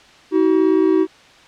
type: tone pair together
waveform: triangle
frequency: 319.1 / 377.5 Hz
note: D#4 / F#4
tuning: +44 / +35 cents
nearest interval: minor third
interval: 291 cents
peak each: -13 dBFS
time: 0.31-1.07 s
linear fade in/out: 50 ms
effects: white hiss -46 dBFS RMS until 1.47 s + low-pass 4000 Hz 12 dB/octave